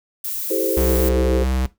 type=noise; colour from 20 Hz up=violet; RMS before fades=-26 dBFS; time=0.24-1.09 s; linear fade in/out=5 ms
type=chord; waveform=sine; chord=A minor seventh; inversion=second; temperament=equal; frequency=329.6 / 392 / 440 / 523.3 Hz; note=E4 / G4 / A4 / C5; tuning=0 / 0 / 0 / 0 cents; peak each=-24 dBFS; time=0.5-1.44 s; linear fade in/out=10 ms
type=tone with vibrato; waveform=square; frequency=64.5 Hz; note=C2; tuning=24 cents flat; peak=-19 dBFS; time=0.77-1.66 s; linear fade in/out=0 ms; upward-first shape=sine; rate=19 Hz; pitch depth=16 cents each way
effects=noise-tail reverb RT60 0.2 s tail -17 dB re dry